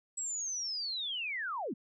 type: linear sweep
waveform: sine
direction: down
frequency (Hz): 7830 to 172.7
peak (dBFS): -34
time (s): 0.17-1.74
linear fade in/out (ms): 10
effects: none